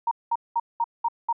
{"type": "tone bursts", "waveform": "sine", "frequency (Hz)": 932.3, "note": "A#5", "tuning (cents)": 0, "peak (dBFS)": -20, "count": 6, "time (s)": [0.07, 1.328], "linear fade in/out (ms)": 5, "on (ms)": 43, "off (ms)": 200, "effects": []}